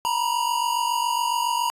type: tone pair together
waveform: square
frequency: 932.3 / 979.5 Hz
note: A#5 / B5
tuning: 0 / -15 cents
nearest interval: minor second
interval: 85 cents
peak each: -25 dBFS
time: 0.05-1.7 s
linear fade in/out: 0 ms
effects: resampled to 32000 Hz